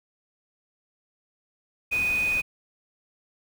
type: tone in noise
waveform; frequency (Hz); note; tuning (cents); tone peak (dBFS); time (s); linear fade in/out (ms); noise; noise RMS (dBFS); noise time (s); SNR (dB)
sine; 2489; D#7; 0; -22; 1.91-2.42; 20; pink; -38; 1.91-2.42; +13
effects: none